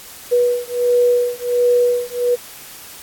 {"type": "beating tone pair", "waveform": "sine", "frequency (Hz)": [486.4, 487.8], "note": ["B4", "B4"], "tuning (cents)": [-26, -21], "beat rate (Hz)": 1.4, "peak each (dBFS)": -16, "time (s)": [0.31, 2.36], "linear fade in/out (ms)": 20, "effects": ["white hiss -37 dBFS RMS until 3.02 s", "AAC 64 kbps"]}